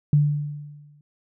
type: tone with exponential decay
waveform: sine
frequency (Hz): 147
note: D3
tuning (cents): +2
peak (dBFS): -12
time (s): 0.13-1.01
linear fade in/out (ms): 2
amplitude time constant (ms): 190
effects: none